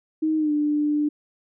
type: tone with pitch glide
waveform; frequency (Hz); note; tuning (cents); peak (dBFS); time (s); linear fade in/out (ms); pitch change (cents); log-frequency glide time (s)
sine; 313.5 to 296.9; D#4 to D4; +13 to +19; -19; 0.22-1.09; 10; -94; 0.37-0.52
effects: none